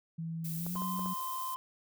sine tone with pitch glide, 163.9 to 185.04 Hz, E3 to F#3, -10 to 0 cents, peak -35 dBFS, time 0.18-1.14 s, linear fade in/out 10 ms, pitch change +210 cents, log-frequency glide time 0.56-0.8 s
violet noise, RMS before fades -42 dBFS, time 0.44-1.55 s, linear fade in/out 10 ms
clicks, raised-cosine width 1 ms, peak -30 dBFS, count 5, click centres 0.665 / 0.755 / 0.82 / 0.993 / 1.06 s
triangle tone, 1038 Hz, C6, 14 cents flat, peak -34 dBFS, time 0.76-1.56 s, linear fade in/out 0 ms
effects none

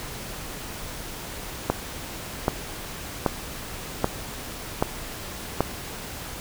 click train, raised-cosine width 1 ms, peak -5 dBFS, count 6, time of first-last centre 1.7-5.606 s, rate 1.28 Hz, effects pink hiss -36 dBFS RMS until 6.4 s

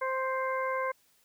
harmonic tone, 524 Hz, C5, 2 cents sharp, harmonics 1 / 2 / 3 / 4, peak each -32 / -32 / -38 / -39 dBFS, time 0.01-0.92 s, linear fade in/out 10 ms, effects white hiss -67 dBFS RMS until 1.24 s

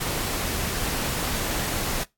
pink noise, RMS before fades -27 dBFS, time 0-2.04 s, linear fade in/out 10 ms, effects noise-tail reverb RT60 0.2 s tail -22 dB re dry + AAC 64 kbps

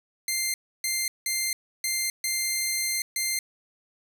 10% pulse tone bursts at uneven times, 2094 Hz, C7, 1 cent sharp, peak -16 dBFS, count 6, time 0.28-0.54 / 0.84-1.08 / 1.26-1.53 / 1.84-2.1 / 2.24-3.02 / 3.16-3.39 s, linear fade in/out 2 ms, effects none

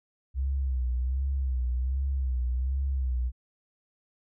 sine tone with vibrato, 64.7 Hz, C2, 19 cents flat, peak -25 dBFS, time 0.34-3.32 s, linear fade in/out 50 ms, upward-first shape sine, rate 1.3 Hz, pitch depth 91 cents each way, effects none

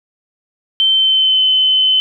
sine tone with pitch glide, 3100 to 3049 Hz, G7 to G7, -20 to -49 cents, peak -9 dBFS, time 0.8-2 s, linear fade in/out 0 ms, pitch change -29 cents, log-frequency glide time 0.92-1.42 s, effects none

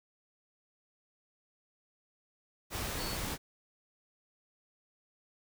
sine tone in noise, 4438 Hz, C#8, 1 cent sharp, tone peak -42 dBFS, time 2.96-3.18 s, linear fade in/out 50 ms, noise pink, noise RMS -37 dBFS, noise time 2.7-3.38 s, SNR -8 dB, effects none

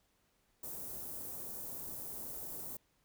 white band-stop noise, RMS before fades -44 dBFS, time 0.63-2.77 s, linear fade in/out 5 ms, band 620 to 12000 Hz, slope 12 dB/octave, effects pink hiss -75 dBFS RMS until 3.04 s

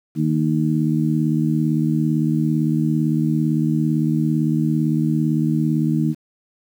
harmonic tone, 77.78 Hz, D#2, in tune, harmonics 2 / 3 / 4, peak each -19 / -21 / -22 dBFS, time 0.15-6.15 s, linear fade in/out 50 ms, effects 8-bit

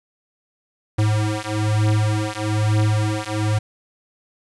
square beating tone pair, 106.3 / 107.4 Hz, G#2 / A2, +41 / -41 cents, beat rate 1.1 Hz, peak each -21 dBFS, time 0.98-3.59 s, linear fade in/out 10 ms, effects resampled to 24000 Hz + 8-bit

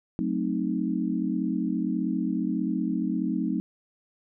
sine chord, F# diminished seventh, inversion none, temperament equal, 185 / 220 / 261.6 / 311.1 Hz, F#3 / A3 / C4 / Eb4, 0 / 0 / 0 / 0 cents, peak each -30 dBFS, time 0.19-3.6 s, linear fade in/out 0 ms, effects none

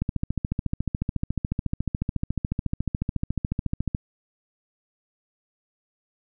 click train, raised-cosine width 5 ms, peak -12 dBFS, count 56, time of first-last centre 0.02-3.949 s, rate 14 Hz, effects none

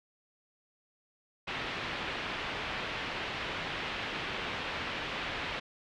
white low-pass noise, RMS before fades -37 dBFS, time 1.47-5.6 s, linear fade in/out 10 ms, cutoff 3200 Hz, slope 24 dB/octave, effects none

